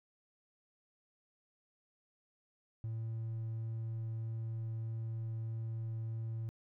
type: tone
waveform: triangle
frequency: 112.7 Hz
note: A2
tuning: 42 cents sharp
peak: -34 dBFS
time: 2.84-6.49 s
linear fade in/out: 0 ms
effects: tanh soft clip ceiling -31 dBFS